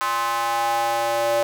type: tone with high-pass filter sweep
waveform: square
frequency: 116.54 Hz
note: A#2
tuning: in tune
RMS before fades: -22 dBFS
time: 0.01-1.43 s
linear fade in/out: 0 ms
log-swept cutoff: 1100 to 590 Hz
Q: 4.3
effects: none